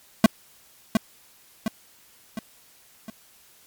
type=tone with echo; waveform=square; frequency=220 Hz; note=A3; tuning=in tune; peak=-10 dBFS; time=0.24-0.26 s; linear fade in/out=2 ms; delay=710 ms; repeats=4; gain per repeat=-6 dB; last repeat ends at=3.1 s; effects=white hiss -55 dBFS RMS until 3.66 s + MP3 96 kbps